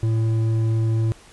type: tone with hard clipping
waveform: sine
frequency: 112 Hz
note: A2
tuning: 31 cents sharp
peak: -19 dBFS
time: 0.03-1.12 s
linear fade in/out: 0 ms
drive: 6 dB
effects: pink hiss -48 dBFS RMS until 1.32 s + resampled to 24000 Hz